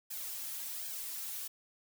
blue noise with flanger, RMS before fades -41 dBFS, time 0.1-1.48 s, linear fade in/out 10 ms, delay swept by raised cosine 1.2 to 3.8 ms, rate 1.3 Hz, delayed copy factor +0.95, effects none

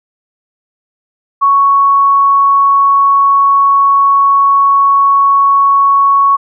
sine tone, 1111 Hz, C#6, 4 cents sharp, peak -5 dBFS, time 1.41-6.37 s, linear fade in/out 20 ms, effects none

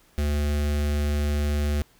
square tone with notch filter, 73.42 Hz, D2, in tune, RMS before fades -24 dBFS, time 0.18-1.82 s, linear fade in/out 0 ms, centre 970 Hz, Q 1.9, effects pink hiss -59 dBFS RMS until 1.99 s

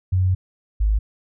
sine tone pair in turn, 92.7 / 52.34 Hz, F#2 / G#1, +4 / +14 cents, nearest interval minor seventh, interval 990 cents, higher first, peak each -15 dBFS, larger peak neither, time 0.12-0.35 / 0.8-0.99 s, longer first, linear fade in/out 10 ms, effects none

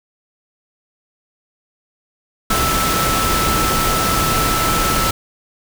sine tone in noise, 1318.5 Hz, E6, in tune, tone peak -19 dBFS, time 2.5-5.11 s, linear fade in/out 5 ms, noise pink, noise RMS -18 dBFS, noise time 2.5-5.11 s, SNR -4 dB, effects none

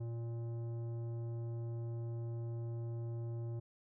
sine tone with tanh clipping, 116.54 Hz, A#2, in tune, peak -40 dBFS, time 0-3.6 s, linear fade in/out 10 ms, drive 12 dB, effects none

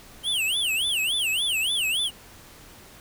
square tone with vibrato, 2992 Hz, F#7, 19 cents sharp, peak -23 dBFS, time 0.23-2.11 s, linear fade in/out 50 ms, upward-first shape sine, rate 3.5 Hz, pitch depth 280 cents each way, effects pink hiss -48 dBFS RMS until 3 s

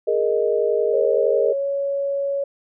sine chord, Ab suspended second, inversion none, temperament equal, 415.3 / 466.2 / 622.3 Hz, Ab4 / Bb4 / Eb5, 0 / 0 / 0 cents, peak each -21 / -20 / -23 dBFS, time 0.07-1.53 s, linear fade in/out 10 ms
sine tone with pitch glide, 540 to 558.1 Hz, C#5 to C#5, -45 to +12 cents, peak -20 dBFS, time 0.93-2.44 s, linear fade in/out 5 ms, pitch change +57 cents, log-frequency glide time 1.29-1.66 s
effects none

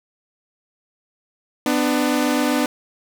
sawtooth tone pair together, 250 / 297.7 Hz, B3 / D4, +21 / +24 cents, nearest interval minor third, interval 303 cents, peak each -16 dBFS, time 1.66-2.66 s, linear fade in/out 2 ms, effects none

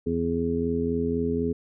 harmonic tone, 83.9 Hz, E2, 31 cents sharp, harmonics 1 / 2 / 3 / 4 / 5, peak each -33 / -32 / -27 / -36 / -27 dBFS, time 0.06-1.53 s, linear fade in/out 10 ms, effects none

